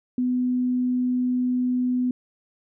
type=tone; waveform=sine; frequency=250 Hz; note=B3; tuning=21 cents sharp; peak=-20 dBFS; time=0.18-2.11 s; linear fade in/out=2 ms; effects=none